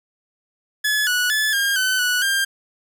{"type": "tone with pitch steps", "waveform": "sawtooth", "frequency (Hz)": [1709, 1471, 1727, 1613, 1517, 1475, 1596], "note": ["G#6", "F#6", "A6", "G6", "F#6", "F#6", "G6"], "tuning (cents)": [49, -11, -33, 49, 43, -6, 31], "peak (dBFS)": -14, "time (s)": [0.84, 2.45], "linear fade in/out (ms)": 10, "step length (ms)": 230, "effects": []}